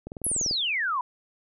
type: click train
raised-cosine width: 2 ms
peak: -23 dBFS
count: 10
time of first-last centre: 0.07-0.511 s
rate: 20.4 Hz
type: exponential sweep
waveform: sine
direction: down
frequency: 11490 to 956 Hz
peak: -24 dBFS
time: 0.24-1.01 s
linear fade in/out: 2 ms
effects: none